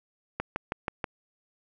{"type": "click train", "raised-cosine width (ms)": 0.5, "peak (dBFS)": -14, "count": 5, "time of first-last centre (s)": [0.4, 1.042], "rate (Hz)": 6.23, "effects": []}